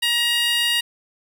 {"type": "tone with high-pass filter", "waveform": "15% pulse", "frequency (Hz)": 947, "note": "A#5", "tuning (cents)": 27, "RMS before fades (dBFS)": -20, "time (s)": [0.02, 0.81], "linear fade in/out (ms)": 10, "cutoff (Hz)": 2500, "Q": 1.7, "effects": []}